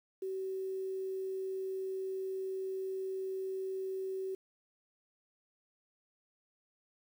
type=tone with quantisation; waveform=sine; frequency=380.7 Hz; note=F#4; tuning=49 cents sharp; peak=-35 dBFS; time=0.22-4.35 s; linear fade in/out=5 ms; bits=10; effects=none